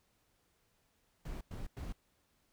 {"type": "noise bursts", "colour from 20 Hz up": "brown", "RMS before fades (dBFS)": -42, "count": 3, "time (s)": [1.25, 1.926], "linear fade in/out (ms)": 5, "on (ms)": 160, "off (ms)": 98, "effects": ["pink hiss -75 dBFS RMS until 2.52 s"]}